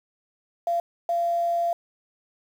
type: tone bursts at uneven times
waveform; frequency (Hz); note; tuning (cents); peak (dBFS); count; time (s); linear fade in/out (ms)
sine; 686; F5; -31; -21; 2; 0.67-0.8 / 1.09-1.73; 2
effects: 8-bit